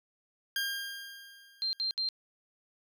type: tone with exponential decay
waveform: 20% pulse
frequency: 1607 Hz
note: G6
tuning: 43 cents sharp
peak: -24 dBFS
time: 0.56-1.94 s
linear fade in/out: 2 ms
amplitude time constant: 300 ms
type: tone bursts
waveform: sine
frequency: 4165 Hz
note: C8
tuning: 9 cents flat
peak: -29 dBFS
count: 3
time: 1.62-2.088 s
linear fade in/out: 0 ms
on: 110 ms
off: 69 ms
effects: none